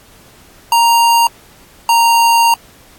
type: tone pair in turn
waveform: square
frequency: 932.3 / 928.3 Hz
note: A#5 / A#5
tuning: 0 / -7 cents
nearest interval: unison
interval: 7 cents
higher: first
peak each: -8 dBFS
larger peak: neither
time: 0.72-1.27 / 1.89-2.54 s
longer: second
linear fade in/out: 2 ms
effects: pink hiss -44 dBFS RMS until 2.98 s + AAC 64 kbps